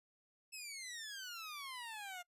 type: exponential sweep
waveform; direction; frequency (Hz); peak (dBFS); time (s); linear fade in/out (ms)
15% pulse; down; 2637 to 698.5; -39; 0.52-2.23; 20
effects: noise-tail reverb RT60 0.1 s tail -25 dB re dry + resampled to 32000 Hz